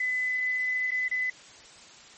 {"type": "tone with dropouts", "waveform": "sine", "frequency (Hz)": 2010, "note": "B6", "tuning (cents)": 30, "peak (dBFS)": -25, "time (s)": [0, 1.3], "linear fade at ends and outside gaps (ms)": 5, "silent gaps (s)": [[0.906, 0.916], [1.084, 1.112]], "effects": ["white hiss -50 dBFS RMS until 2.17 s", "MP3 32 kbps"]}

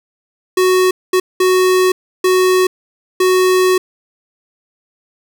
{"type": "tone bursts at uneven times", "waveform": "square", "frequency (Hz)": 370, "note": "F#4", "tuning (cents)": 0, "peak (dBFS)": -10, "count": 5, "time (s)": [[0.57, 0.91], [1.13, 1.2], [1.4, 1.92], [2.24, 2.67], [3.2, 3.78]], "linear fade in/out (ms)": 5, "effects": []}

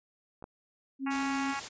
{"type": "clicks", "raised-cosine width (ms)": 1, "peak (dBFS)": [-34, -28], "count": 2, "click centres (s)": [0.425, 0.441]}
{"type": "tone", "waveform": "sine", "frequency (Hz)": 269.6, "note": "C#4", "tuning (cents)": -48, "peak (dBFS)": -31, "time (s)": [0.99, 1.55], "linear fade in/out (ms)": 50}
{"type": "harmonic tone", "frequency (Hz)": 277.2, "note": "C#4", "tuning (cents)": 0, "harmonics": [3, 4, 5, 6, 7, 8, 9, 10], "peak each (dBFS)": [-37, -39, -41, -43, -44, -45, -46, -47], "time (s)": [1.06, 1.6], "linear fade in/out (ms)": 10}
{"type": "noise", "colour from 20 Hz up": "white", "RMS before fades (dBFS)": -40, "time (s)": [1.1, 1.69], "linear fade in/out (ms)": 20}
{"effects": ["resampled to 16000 Hz"]}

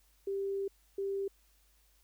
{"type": "tone bursts at uneven times", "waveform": "sine", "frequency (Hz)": 393.5, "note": "G4", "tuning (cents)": 7, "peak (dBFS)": -32, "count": 2, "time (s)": [[0.27, 0.68], [0.98, 1.28]], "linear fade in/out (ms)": 5, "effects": ["added 50 Hz sine -67 dBFS peak until 2.03 s", "white hiss -70 dBFS RMS until 2.03 s"]}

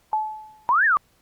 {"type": "tone with exponential decay", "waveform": "sine", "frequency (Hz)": 863, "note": "A5", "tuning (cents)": -34, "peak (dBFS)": -17, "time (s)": [0.13, 0.69], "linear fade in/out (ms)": 1, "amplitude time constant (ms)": 120}
{"type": "exponential two-way sweep", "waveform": "sine", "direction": "up then down", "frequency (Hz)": [913, 1864.7, 1120], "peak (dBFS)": -15, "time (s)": [0.69, 0.97], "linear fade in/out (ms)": 0, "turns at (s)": 0.85}
{"effects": ["pink hiss -62 dBFS RMS until 1.21 s", "Opus 48 kbps"]}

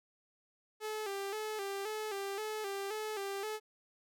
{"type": "tone with vibrato", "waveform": "sawtooth", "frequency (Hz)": 412.5, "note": "G#4", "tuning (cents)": -12, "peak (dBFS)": -33, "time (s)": [0.8, 3.6], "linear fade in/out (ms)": 50, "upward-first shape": "square", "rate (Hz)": 1.9, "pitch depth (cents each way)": 75, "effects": []}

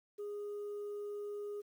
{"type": "tone", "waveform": "sine", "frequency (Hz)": 412.1, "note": "G#4", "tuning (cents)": -13, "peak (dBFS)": -37, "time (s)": [0.18, 1.62], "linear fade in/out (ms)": 20, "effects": ["tanh soft clip ceiling -38 dBFS", "11-bit"]}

